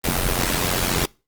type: noise with amplitude modulation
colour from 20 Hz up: pink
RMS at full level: -18 dBFS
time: 0.04-1.06 s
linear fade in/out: 5 ms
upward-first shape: sine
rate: 89.3 Hz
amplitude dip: 80%
effects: noise-tail reverb RT60 0.3 s tail -24 dB re dry + Opus 24 kbps